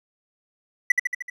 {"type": "tone with echo", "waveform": "triangle", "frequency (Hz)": 1975.5, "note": "B6", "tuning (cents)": 0, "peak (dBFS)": -10, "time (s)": [0.9, 0.92], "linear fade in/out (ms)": 5, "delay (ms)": 76, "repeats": 5, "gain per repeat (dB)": -4, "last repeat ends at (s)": 1.3, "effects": []}